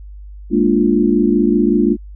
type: chord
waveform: sine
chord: Bb dominant seventh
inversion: third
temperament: equal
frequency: 207.7 / 233.1 / 293.7 / 349.2 Hz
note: Ab3 / Bb3 / D4 / F4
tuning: 0 / 0 / 0 / 0 cents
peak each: -16 dBFS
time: 0.5-1.97 s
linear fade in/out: 50 ms
effects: added 50 Hz sine -31 dBFS peak until 2.15 s